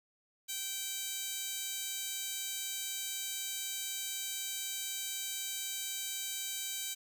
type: tone with high-pass filter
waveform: 15% pulse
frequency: 776 Hz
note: G5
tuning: 18 cents flat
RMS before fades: -39 dBFS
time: 0.48-6.95 s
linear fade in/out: 20 ms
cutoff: 4900 Hz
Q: 1.4
effects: none